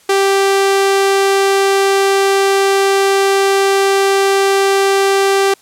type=tone; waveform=sawtooth; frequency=392 Hz; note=G4; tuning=in tune; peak=-6 dBFS; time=0.09-5.54 s; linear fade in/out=5 ms; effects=white hiss -48 dBFS RMS until 5.61 s + low-pass 11000 Hz 12 dB/octave